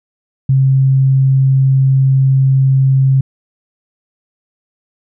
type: tone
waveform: sine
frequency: 133.9 Hz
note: C3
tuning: 40 cents sharp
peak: -7 dBFS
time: 0.49-3.21 s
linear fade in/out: 5 ms
effects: none